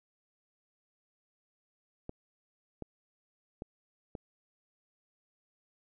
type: clicks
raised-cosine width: 2 ms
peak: -26 dBFS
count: 4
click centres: 2.094 / 2.823 / 3.621 / 4.152 s
effects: none